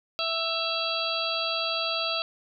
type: harmonic tone with a mistuned harmonic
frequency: 659.3 Hz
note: E5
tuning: in tune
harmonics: 1 / 2 / 4 / 5 / 6 / 7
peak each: -33 / -33 / -33 / -33 / -33 / -33 dBFS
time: 0.19-2.22 s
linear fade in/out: 0 ms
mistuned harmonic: 4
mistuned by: +37 cents
effects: none